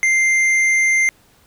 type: tone with hard clipping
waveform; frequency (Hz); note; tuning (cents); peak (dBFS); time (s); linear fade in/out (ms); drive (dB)
sine; 2093; C7; 0; -14; 0.03-1.09; 0; 7
effects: pink hiss -54 dBFS RMS until 1.46 s